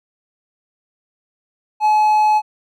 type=tone; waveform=triangle; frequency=853 Hz; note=G#5; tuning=46 cents sharp; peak=-9 dBFS; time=1.8-2.42 s; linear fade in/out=50 ms; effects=none